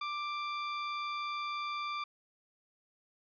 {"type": "tone", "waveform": "sawtooth", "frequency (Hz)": 1179, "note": "D6", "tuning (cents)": 6, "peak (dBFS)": -31, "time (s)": [0.01, 2.04], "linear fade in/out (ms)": 5, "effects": ["resampled to 11025 Hz"]}